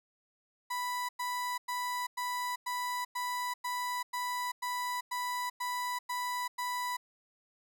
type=tone bursts; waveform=35% pulse; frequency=987.8 Hz; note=B5; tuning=in tune; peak=-31 dBFS; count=13; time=0.7-6.97 s; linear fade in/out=10 ms; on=390 ms; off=100 ms; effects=none